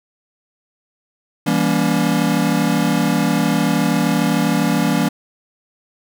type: chord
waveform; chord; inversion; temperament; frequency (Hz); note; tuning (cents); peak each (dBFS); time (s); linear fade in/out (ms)
square; E diminished seventh; none; just; 164.81 / 197.78 / 237.3 / 284.8; E3 / G3 / Bb3 / Db4; 0 / +16 / +31 / +47; -21; 1.46-5.09; 10
effects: none